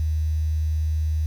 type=tone with quantisation; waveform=sine; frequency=77.78 Hz; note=D#2; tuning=in tune; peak=-20 dBFS; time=0-1.26 s; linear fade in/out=0 ms; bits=8; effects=none